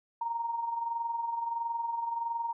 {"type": "tone with amplitude modulation", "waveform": "sine", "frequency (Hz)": 930, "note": "A#5", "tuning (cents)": -4, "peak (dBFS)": -28, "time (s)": [0.21, 2.53], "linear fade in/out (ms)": 5, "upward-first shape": "sine", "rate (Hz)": 21.5, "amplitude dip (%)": 55, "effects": []}